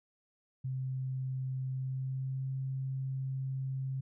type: tone with pitch glide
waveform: sine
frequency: 130.81 to 133.02 Hz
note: C3 to C3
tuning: 0 to +29 cents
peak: -33 dBFS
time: 0.64-4.01 s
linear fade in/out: 10 ms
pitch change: +29 cents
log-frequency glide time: 1.7-2.51 s
effects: none